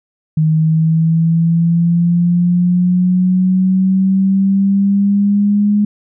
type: linear sweep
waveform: sine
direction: up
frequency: 156.1 to 207.7 Hz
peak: -9 dBFS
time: 0.37-5.85 s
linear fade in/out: 5 ms
effects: none